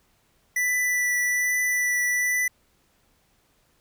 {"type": "tone with vibrato", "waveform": "square", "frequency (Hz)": 1975.5, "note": "B6", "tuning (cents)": 0, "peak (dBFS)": -22, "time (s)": [0.56, 2.48], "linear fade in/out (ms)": 5, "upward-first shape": "triangle", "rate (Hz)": 1.2, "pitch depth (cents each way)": 13, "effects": ["pink hiss -65 dBFS RMS until 3.8 s"]}